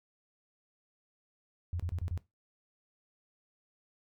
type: tone bursts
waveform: sine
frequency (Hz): 86.7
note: F2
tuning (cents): -12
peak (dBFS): -32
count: 5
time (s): 1.73-2.176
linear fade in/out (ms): 0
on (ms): 66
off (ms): 29
effects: noise-tail reverb RT60 0.2 s tail -17 dB re dry

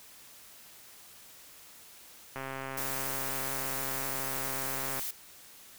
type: click train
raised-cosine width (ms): 0.5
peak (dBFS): -23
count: 354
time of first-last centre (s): 2.36-4.994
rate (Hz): 134
type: noise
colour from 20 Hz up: blue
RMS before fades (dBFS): -36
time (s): 2.77-5.11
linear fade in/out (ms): 5
effects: white hiss -53 dBFS RMS until 5.78 s

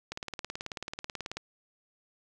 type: click train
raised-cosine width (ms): 0.2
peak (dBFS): -19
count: 24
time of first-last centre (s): 0.12-1.37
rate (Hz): 18.4
effects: none

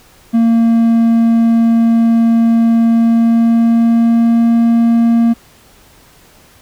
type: tone with pitch glide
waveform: triangle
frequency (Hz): 229.6 to 231.9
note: A#3 to A#3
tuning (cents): -26 to -9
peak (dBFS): -5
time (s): 0.33-5.34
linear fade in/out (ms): 20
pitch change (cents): +17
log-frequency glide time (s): 2.86-4.53
effects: pink hiss -45 dBFS RMS until 6.61 s

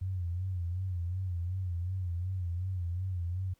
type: tone with vibrato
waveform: sine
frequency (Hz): 90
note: F#2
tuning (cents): -47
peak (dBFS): -31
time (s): 0.01-3.54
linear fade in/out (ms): 10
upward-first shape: sine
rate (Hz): 2.7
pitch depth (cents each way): 90
effects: pink hiss -72 dBFS RMS until 3.59 s

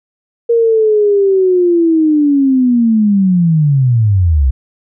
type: linear sweep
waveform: sine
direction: down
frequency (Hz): 470.9 to 61.3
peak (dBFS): -7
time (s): 0.49-4.51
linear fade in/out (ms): 10
effects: none

